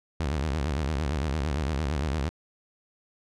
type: tone with vibrato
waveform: sawtooth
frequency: 73 Hz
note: D2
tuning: 10 cents flat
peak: -22 dBFS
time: 0.2-2.29 s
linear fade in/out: 0 ms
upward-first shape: sine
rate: 8.8 Hz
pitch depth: 200 cents each way
effects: low-pass 7000 Hz 12 dB/octave